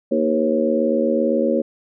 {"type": "harmonic tone with a mistuned harmonic", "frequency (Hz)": 77.78, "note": "D#2", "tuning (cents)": 0, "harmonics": [3, 4, 5, 6, 7], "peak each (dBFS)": [-21, -23, -24, -25, -20], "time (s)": [0.11, 1.62], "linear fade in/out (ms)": 10, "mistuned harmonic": 6, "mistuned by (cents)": 37, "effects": []}